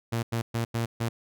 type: tone bursts at uneven times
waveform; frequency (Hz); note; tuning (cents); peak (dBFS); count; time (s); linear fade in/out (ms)
sawtooth; 115.9; A#2; -10; -22; 5; 0.12-0.23 / 0.32-0.42 / 0.54-0.65 / 0.74-0.86 / 1-1.09; 10
effects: none